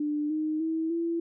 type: tone with pitch steps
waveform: sine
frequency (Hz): 297.3 / 309.6 / 322.3 / 335.6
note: D4 / D#4 / E4 / E4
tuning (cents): +21 / -9 / -39 / +31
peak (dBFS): -26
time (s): 0-1.2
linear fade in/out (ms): 5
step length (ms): 300
effects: none